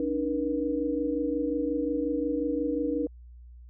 sine tone cluster, 284.4 / 310 / 481.1 Hz, C#4 / D#4 / B4, +45 / -6 / -45 cents, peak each -30 dBFS, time 0-3.07 s, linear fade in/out 2 ms, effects added 60 Hz sine -45 dBFS peak until 3.69 s

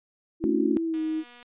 sine tone with pitch glide, 329.6 to 315.1 Hz, E4 to D#4, 0 to +22 cents, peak -25 dBFS, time 0.4-1.24 s, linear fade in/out 50 ms, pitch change -78 cents, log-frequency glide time 0.85-1 s
sine chord, D major seventh, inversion second, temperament just, 220.2 / 275.3 / 293.7 / 367.1 Hz, A3 / C#4 / D4 / F#4, +2 / -12 / 0 / -14 cents, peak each -28 dBFS, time 0.44-0.77 s, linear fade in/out 0 ms
click train, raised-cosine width 0.2 ms, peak -32 dBFS, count 119, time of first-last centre 0.94-1.428 s, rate 242 Hz
effects resampled to 8000 Hz

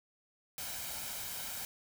white noise with comb filter, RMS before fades -41 dBFS, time 0.58-1.65 s, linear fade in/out 0 ms, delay 1.3 ms, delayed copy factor +0.5, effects none

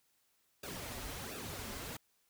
pink noise with flanger, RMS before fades -44 dBFS, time 0.63-1.97 s, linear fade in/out 5 ms, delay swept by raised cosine 0.95 to 6.45 ms, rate 1.4 Hz, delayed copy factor -0.9, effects white hiss -75 dBFS RMS until 2.29 s

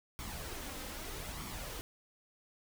pink noise with flanger, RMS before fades -43 dBFS, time 0.19-1.81 s, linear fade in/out 0 ms, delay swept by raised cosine 0.89 to 3.89 ms, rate 0.8 Hz, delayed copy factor +0.5, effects none

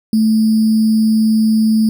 sine tone with sample-and-hold, 219.5 Hz, A3, 4 cents flat, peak -9 dBFS, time 0.13-1.89 s, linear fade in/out 2 ms, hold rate 4900 Hz, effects none

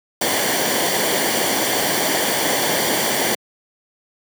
pink noise with comb filter, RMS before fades -19 dBFS, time 0.21-3.35 s, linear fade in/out 5 ms, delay 0.77 ms, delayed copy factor -0.6, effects high-pass 200 Hz 12 dB/octave

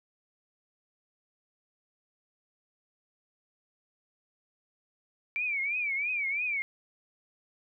sine tone with vibrato, 2321 Hz, D7, 21 cents flat, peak -28 dBFS, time 5.36-6.62 s, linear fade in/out 0 ms, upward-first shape triangle, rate 3 Hz, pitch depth 160 cents each way, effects none

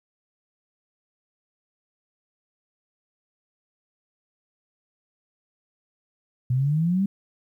sine exponential sweep, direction up, 122.1 to 202.1 Hz, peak -19 dBFS, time 6.5-7.06 s, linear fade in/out 5 ms, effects 10-bit

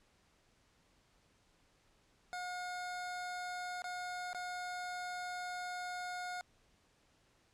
25% pulse tone with dropouts, 720 Hz, F#5, 47 cents flat, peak -36 dBFS, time 2.33-6.41 s, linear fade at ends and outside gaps 0 ms, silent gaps 3.82-3.842 / 4.331-4.347 s, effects pink hiss -71 dBFS RMS until 7.53 s + low-pass 8000 Hz 12 dB/octave

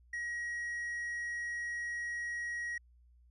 triangle tone, 1900 Hz, A#6, 33 cents sharp, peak -34 dBFS, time 0.13-2.78 s, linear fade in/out 5 ms, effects added 60 Hz sine -60 dBFS peak until 3.3 s + resampled to 24000 Hz

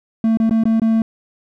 triangle tone with dropouts, 224 Hz, A3, 31 cents sharp, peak -10 dBFS, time 0.24-1.02 s, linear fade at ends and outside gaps 2 ms, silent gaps 0.372-0.4 / 0.495-0.509 / 0.637-0.654 / 0.798-0.818 s, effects none

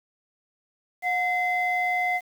sine tone pair together, 724.5 / 2057 Hz, F#5 / C7, -37 / -30 cents, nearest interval octave + tritone, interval 1807 cents, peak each -24 dBFS, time 1.02-2.21 s, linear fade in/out 50 ms, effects tanh soft clip ceiling -16 dBFS + 8-bit

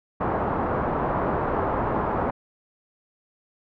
white low-pass noise, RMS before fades -25 dBFS, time 0.2-2.31 s, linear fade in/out 10 ms, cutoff 1100 Hz, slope 24 dB/octave, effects none

